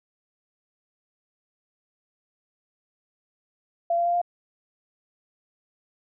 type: tone with pitch steps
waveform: sine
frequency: 683 / 688.9 / 694.9 / 701 Hz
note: F5 / F5 / F5 / F5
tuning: -39 / -24 / -9 / +6 cents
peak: -20 dBFS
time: 3.9-4.216 s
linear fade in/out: 5 ms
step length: 79 ms
effects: none